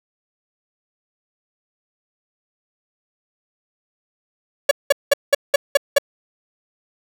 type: tone bursts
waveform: 45% pulse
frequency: 565 Hz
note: C#5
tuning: 33 cents sharp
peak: -9 dBFS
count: 7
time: 4.69-5.984 s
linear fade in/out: 5 ms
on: 22 ms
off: 190 ms
effects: none